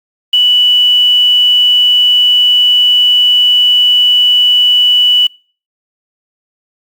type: tone with quantisation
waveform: sine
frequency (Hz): 2960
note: F#7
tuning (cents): 0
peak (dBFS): -5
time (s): 0.33-5.27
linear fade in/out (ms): 5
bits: 5
effects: noise-tail reverb RT60 0.4 s tail -25 dB re dry + Opus 48 kbps